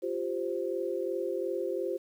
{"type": "chord", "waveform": "sine", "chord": "F suspended second", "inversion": "none", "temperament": "equal", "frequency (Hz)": [349.2, 392, 523.3], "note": ["F4", "G4", "C5"], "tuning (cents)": [0, 0, 0], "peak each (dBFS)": -34, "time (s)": [0.02, 1.98], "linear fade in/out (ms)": 20, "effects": ["10-bit"]}